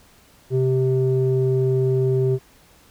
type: tone with low-pass filter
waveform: square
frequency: 130 Hz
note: C3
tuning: 11 cents flat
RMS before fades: -19 dBFS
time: 0.5-2.39 s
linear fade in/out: 50 ms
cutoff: 370 Hz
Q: 3.5
effects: pink hiss -53 dBFS RMS until 2.9 s